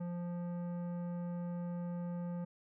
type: tone with tanh clipping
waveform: sine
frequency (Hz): 174.61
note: F3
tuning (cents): 0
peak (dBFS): -39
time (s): 0-2.45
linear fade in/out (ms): 10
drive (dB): 13
effects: none